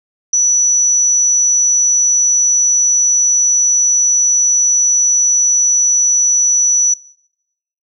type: tone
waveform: sine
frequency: 5920 Hz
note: F#8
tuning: in tune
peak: -9 dBFS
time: 0.33-6.94 s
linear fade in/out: 5 ms
effects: noise-tail reverb RT60 0.9 s tail -25 dB re dry